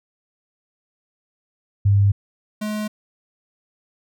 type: tone pair in turn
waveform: sine / square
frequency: 100.2 / 212.3 Hz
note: G2 / G#3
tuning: +38 / +38 cents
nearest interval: octave + minor second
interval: 1300 cents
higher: second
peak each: -12 / -24 dBFS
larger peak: first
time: 1.85-2.12 / 2.61-2.88 s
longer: neither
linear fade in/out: 10 ms
effects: none